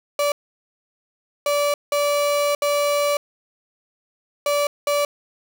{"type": "tone bursts at uneven times", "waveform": "35% pulse", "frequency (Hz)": 579, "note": "D5", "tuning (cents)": -25, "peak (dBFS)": -16, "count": 6, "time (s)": [[0.19, 0.32], [1.46, 1.74], [1.92, 2.55], [2.62, 3.17], [4.46, 4.67], [4.87, 5.05]], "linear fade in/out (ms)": 2, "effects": []}